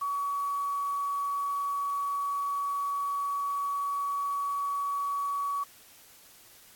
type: tone with quantisation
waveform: sine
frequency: 1132 Hz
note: C#6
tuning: 36 cents sharp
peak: -28 dBFS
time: 0.01-5.64 s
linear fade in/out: 10 ms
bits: 8
effects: white hiss -55 dBFS RMS until 6.75 s + AAC 64 kbps